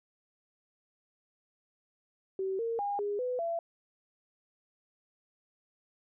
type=tone with pitch steps; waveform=sine; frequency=382.6 / 459.9 / 811 / 409.7 / 500 / 674 Hz; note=G4 / A#4 / G#5 / G#4 / B4 / E5; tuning=-42 / -23 / -41 / -24 / +21 / +38 cents; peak=-30 dBFS; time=2.39-3.59 s; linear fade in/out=2 ms; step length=200 ms; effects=none